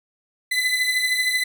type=beating tone pair; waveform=30% pulse; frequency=2007 / 2020 Hz; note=B6 / B6; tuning=+27 / +39 cents; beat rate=13 Hz; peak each=-18 / -22 dBFS; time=0.51-1.44 s; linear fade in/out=10 ms; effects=none